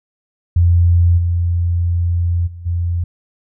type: tone with level steps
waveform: sine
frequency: 86.4 Hz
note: F2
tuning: 18 cents flat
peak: -8 / -13 / -29 / -15 dBFS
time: 0.56-3.04 s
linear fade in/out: 5 ms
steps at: 1.17 / 2.46 / 2.65 s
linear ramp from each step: 20 ms
effects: none